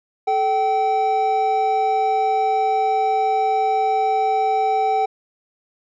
triangle tone pair together, 434.3 / 771 Hz, A4 / G5, -23 / -29 cents, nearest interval minor seventh, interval 994 cents, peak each -21 / -15 dBFS, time 0.27-5.06 s, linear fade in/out 10 ms, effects resampled to 16000 Hz

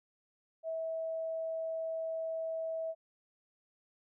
sine tone, 649 Hz, E5, 27 cents flat, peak -34 dBFS, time 0.63-2.95 s, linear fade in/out 50 ms, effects none

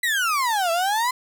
35% pulse exponential two-way sweep, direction down then up, 2000 to 655 to 1029 Hz, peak -18 dBFS, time 0.03-1.11 s, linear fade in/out 5 ms, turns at 0.71 s, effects none

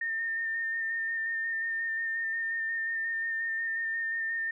sine tone with vibrato, 1816 Hz, A#6, 46 cents flat, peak -29 dBFS, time 0.01-4.51 s, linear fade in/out 5 ms, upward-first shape square, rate 5.6 Hz, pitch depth 15 cents each way, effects none

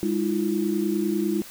sine tone cluster, 203.6 / 316.4 / 346.4 Hz, G#3 / D#4 / F4, -34 / +29 / -14 cents, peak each -26 dBFS, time 0.03-1.42 s, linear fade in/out 0 ms, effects white hiss -43 dBFS RMS until 1.5 s

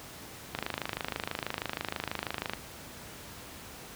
click train, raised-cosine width 0.3 ms, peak -15 dBFS, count 53, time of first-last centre 0.55-2.535 s, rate 26.2 Hz, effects pink hiss -46 dBFS RMS until 3.95 s + high-pass 60 Hz 12 dB/octave

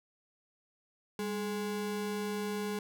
square ring-modulated tone, 311.1 Hz, D#4, in tune, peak -31 dBFS, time 1.19-2.79 s, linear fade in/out 2 ms, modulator 111 Hz, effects none

